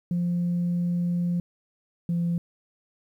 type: tone pair in turn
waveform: sine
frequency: 174.61 / 171.31 Hz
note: F3 / F3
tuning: 0 / -33 cents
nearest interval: unison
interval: 33 cents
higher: first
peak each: -21 dBFS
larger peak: neither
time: 0.11-1.4 / 2.09-2.38 s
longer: first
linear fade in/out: 2 ms
effects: tanh soft clip ceiling -20 dBFS + 10-bit